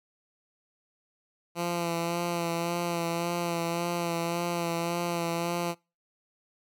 10% pulse tone with vibrato, 170.7 Hz, F3, 39 cents flat, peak -20 dBFS, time 1.55-5.75 s, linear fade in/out 50 ms, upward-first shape sine, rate 1.8 Hz, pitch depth 25 cents each way, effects noise-tail reverb RT60 0.3 s tail -26 dB re dry

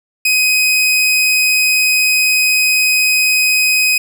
sawtooth tone, 2514 Hz, D#7, 17 cents sharp, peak -7 dBFS, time 0.25-3.98 s, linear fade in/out 5 ms, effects none

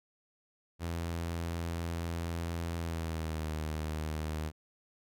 sawtooth tone with pitch glide, 84.2 to 77.66 Hz, E2 to D#2, +37 to -3 cents, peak -30 dBFS, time 0.79-4.52 s, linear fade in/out 50 ms, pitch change -140 cents, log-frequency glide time 2.77-3.51 s, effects none

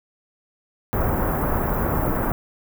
pink band-stop noise, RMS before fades -22 dBFS, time 0.93-2.32 s, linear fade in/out 0 ms, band 1400 to 16000 Hz, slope 24 dB/octave, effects none

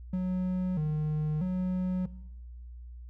triangle tone with vibrato, 167.5 Hz, E3, 28 cents sharp, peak -25 dBFS, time 0.13-2.06 s, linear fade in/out 5 ms, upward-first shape square, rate 0.78 Hz, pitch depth 160 cents each way, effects noise-tail reverb RT60 1.0 s tail -18 dB re dry + added 60 Hz sine -42 dBFS peak until 3.09 s

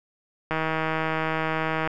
click train, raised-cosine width 0.5 ms, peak -11 dBFS, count 218, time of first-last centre 0.51-1.875 s, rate 159 Hz, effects none

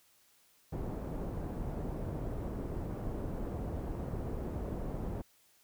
pink low-pass noise, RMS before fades -38 dBFS, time 0.72-5.22 s, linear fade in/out 10 ms, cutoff 570 Hz, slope 12 dB/octave, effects white hiss -67 dBFS RMS until 5.63 s

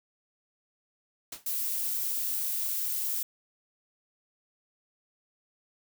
white noise with exponential decay, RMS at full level -35 dBFS, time 1.32-1.47 s, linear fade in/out 5 ms, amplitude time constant 32 ms
violet noise, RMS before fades -31 dBFS, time 1.46-3.23 s, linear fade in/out 5 ms
effects none

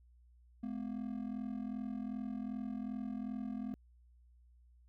triangle ring-modulated tone, 233.1 Hz, A#3, in tune, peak -33 dBFS, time 0.63-3.74 s, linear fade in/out 0 ms, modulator 21.3 Hz, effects added 60 Hz sine -61 dBFS peak until 4.88 s

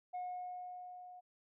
sine tone with level ramp, 724 Hz, F#5, 38 cents flat, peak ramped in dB -36 to -51 dBFS, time 0.13-1.21 s, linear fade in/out 20 ms, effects tanh soft clip ceiling -37 dBFS

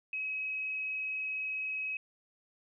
sine tone with frequency modulation, 2551 Hz, D#7, 43 cents sharp, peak -33 dBFS, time 0.13-1.97 s, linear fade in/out 2 ms, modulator 24.2 Hz, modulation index 0.47, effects none

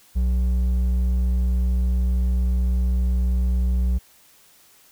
sine tone with hard clipping, 61.74 Hz, B1, in tune, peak -19 dBFS, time 0.15-3.99 s, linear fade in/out 20 ms, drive 5 dB, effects white hiss -54 dBFS RMS until 4.91 s

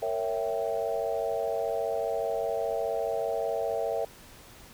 sine chord, A# diminished seventh, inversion none, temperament equal with one note detuned, 460.3 / 554.4 / 659.3 / 784 Hz, A#4 / C#5 / E5 / G5, -22 / 0 / 0 / 0 cents, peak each -32 / -33 / -31 / -36 dBFS, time 0.02-4.05 s, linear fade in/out 5 ms, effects pink hiss -51 dBFS RMS until 4.73 s

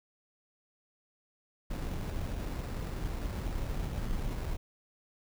brown noise with sample-and-hold, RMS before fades -35 dBFS, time 1.7-4.57 s, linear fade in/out 10 ms, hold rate 3150 Hz, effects none

